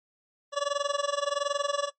25% pulse tone with amplitude modulation, 571 Hz, D5, 49 cents flat, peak -19 dBFS, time 0.52-1.91 s, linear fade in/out 50 ms, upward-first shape sine, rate 21.4 Hz, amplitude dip 90%, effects noise-tail reverb RT60 0.1 s tail -18 dB re dry + MP3 32 kbps

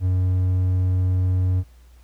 triangle tone, 92 Hz, F#2, 9 cents flat, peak -15 dBFS, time 0-1.64 s, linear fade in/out 50 ms, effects added 60 Hz sine -46 dBFS peak until 2.03 s + pink hiss -60 dBFS RMS until 2.03 s

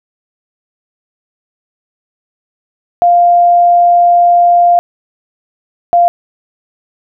sine tone pair in turn, 698.5 / 695.2 Hz, F5 / F5, 0 / -8 cents, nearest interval unison, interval 8 cents, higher first, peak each -4 dBFS, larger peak neither, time 3.02-4.79 / 5.93-6.08 s, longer first, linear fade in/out 0 ms, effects none

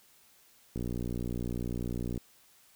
click train, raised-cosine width 3 ms, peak -23 dBFS, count 86, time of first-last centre 0.76-2.177 s, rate 60 Hz, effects white hiss -62 dBFS RMS until 2.75 s

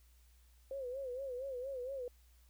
sine tone with vibrato, 520 Hz, C5, 11 cents flat, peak -39 dBFS, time 0.71-2.08 s, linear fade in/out 2 ms, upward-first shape sine, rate 4.3 Hz, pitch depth 110 cents each way, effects added 60 Hz sine -62 dBFS peak until 2.49 s + white hiss -72 dBFS RMS until 2.49 s

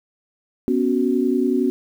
sine chord, B suspended second, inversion none, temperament just, 246.9 / 277.8 / 370.4 Hz, B3 / C#4 / F#4, 0 / +4 / +2 cents, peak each -20 / -21 / -21 dBFS, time 0.68-1.7 s, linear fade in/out 0 ms, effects 8-bit

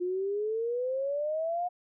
sine exponential sweep, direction up, 352.3 to 723 Hz, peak -28 dBFS, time 0-1.69 s, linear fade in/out 20 ms, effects none

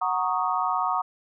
sine chord, D# minor seventh, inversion first, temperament equal, 740 / 932.3 / 1108.7 / 1244.5 Hz, F#5 / A#5 / C#6 / D#6, 0 / 0 / 0 / 0 cents, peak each -28 dBFS, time 0.01-1.02 s, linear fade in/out 10 ms, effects none

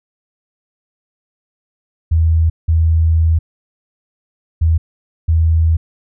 sine tone bursts at uneven times, 81.2 Hz, E2, 26 cents flat, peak -9 dBFS, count 4, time 2.11-2.5 / 2.68-3.39 / 4.61-4.78 / 5.28-5.77 s, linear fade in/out 10 ms, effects none

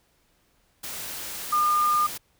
sine tone in noise, 1210 Hz, D#6, 49 cents flat, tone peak -19 dBFS, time 1.52-2.07 s, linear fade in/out 10 ms, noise white, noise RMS -35 dBFS, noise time 0.83-2.18 s, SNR +13 dB, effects pink hiss -66 dBFS RMS until 2.39 s

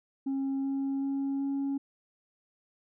sine tone with pitch steps, 271.3 / 273 / 274.8 / 276.5 Hz, C#4 / C#4 / C#4 / C#4, -37 / -26 / -15 / -4 cents, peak -26 dBFS, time 0.26-1.78 s, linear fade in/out 10 ms, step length 380 ms, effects tanh soft clip ceiling -27 dBFS

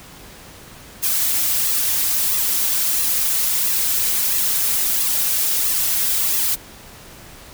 blue noise with flanger, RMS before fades -19 dBFS, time 1.02-6.56 s, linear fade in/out 20 ms, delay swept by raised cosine 1.3 to 5.6 ms, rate 1.5 Hz, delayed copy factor -0.9, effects pink hiss -41 dBFS RMS until 7.53 s

